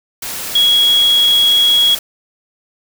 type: tone in noise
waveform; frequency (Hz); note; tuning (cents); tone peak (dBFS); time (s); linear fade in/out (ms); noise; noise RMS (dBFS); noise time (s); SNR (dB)
sine; 3322; G#7; 0; -8; 0.55-1.95; 5; white; -24; 0.22-1.99; +13
effects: none